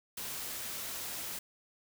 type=noise; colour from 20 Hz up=white; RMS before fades=-40 dBFS; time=0.17-1.39 s; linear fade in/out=5 ms; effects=none

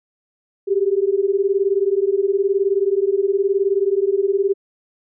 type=beating tone pair; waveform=sine; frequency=385 / 404 Hz; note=G4 / G#4; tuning=-31 / -48 cents; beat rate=19 Hz; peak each=-18 dBFS; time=0.67-4.54 s; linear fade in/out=20 ms; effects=none

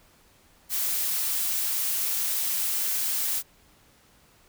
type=noise; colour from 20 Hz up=blue; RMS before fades=-27 dBFS; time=0.69-3.43 s; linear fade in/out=50 ms; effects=pink hiss -59 dBFS RMS until 4.48 s

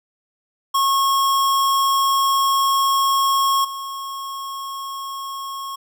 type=tone with level steps; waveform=square; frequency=1091 Hz; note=C#6; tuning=28 cents flat; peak=-16 / -28 dBFS; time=0.74-5.76 s; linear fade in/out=10 ms; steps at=3.64 s; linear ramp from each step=10 ms; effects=none

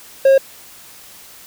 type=tone; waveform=triangle; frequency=540 Hz; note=C#5; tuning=45 cents flat; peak=-5 dBFS; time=0.25-0.38 s; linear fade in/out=5 ms; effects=white hiss -41 dBFS RMS until 1.46 s

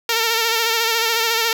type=tone with vibrato; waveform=5% pulse; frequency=456 Hz; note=A#4; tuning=38 cents flat; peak=-5 dBFS; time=0.09-1.53 s; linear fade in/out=2 ms; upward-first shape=sine; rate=14 Hz; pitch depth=44 cents each way; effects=none

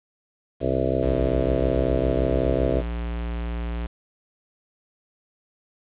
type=harmonic tone; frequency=65.41 Hz; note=C2; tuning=in tune; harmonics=1 / 2 / 4 / 5 / 6 / 7 / 8 / 9 / 10; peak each=-29 / -29 / -29 / -29 / -29 / -29 / -29 / -29 / -29 dBFS; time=0.6-2.83 s; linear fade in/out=50 ms
type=tone; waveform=square; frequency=58.27 Hz; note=A#1; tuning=in tune; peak=-27 dBFS; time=1.02-3.87 s; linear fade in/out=10 ms
effects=resampled to 8000 Hz + 8-bit

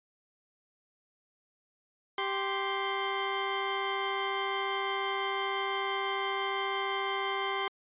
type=tone pair together; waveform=15% pulse; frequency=391.7 / 1046.5 Hz; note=G4 / C6; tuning=-1 / 0 cents; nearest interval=octave + perfect fourth; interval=1701 cents; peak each=-26 dBFS; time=2.18-7.68 s; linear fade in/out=2 ms; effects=resampled to 8000 Hz

